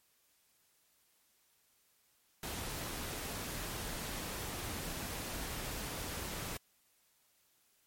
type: noise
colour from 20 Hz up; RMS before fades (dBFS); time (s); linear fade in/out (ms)
pink; -41; 2.43-6.57; 2
effects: white hiss -72 dBFS RMS until 7.86 s + MP3 64 kbps